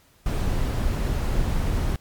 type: noise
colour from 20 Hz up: brown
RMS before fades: -23 dBFS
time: 0.26-1.96 s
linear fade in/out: 2 ms
effects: pink hiss -58 dBFS RMS until 2 s + MP3 96 kbps